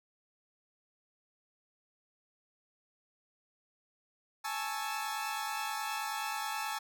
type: chord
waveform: sawtooth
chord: A major seventh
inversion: third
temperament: equal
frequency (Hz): 830.6 / 880 / 1108.7 / 1318.5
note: G#5 / A5 / C#6 / E6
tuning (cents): 0 / 0 / 0 / 0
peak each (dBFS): -36 / -35 / -40 / -37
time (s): 4.44-6.79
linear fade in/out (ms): 10
effects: none